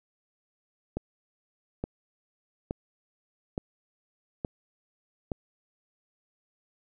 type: click train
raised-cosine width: 2 ms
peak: -17 dBFS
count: 6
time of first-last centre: 0.97-5.318 s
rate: 1.15 Hz
effects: none